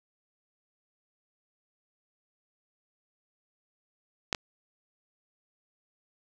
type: clicks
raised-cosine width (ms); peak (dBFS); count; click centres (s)
0.2; -9 / -15; 2; 4.328 / 4.348
effects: none